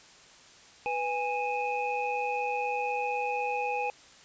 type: tone cluster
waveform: sine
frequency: 495.2 / 823 / 2479 / 2595 Hz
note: B4 / G#5 / D#7 / E7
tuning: +5 / -16 / -7 / -28 cents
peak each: -34 / -30 / -37 / -39 dBFS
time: 0.86-3.9 s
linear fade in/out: 0 ms
effects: white hiss -54 dBFS RMS until 4.24 s + resampled to 16000 Hz